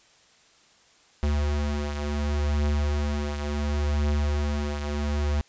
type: beating tone pair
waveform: square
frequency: 73.2 / 73.9 Hz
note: D2 / D2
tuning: -5 / +11 cents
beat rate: 0.7 Hz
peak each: -25 / -32 dBFS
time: 1.23-5.41 s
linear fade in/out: 0 ms
effects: white hiss -58 dBFS RMS until 5.48 s + resampled to 16000 Hz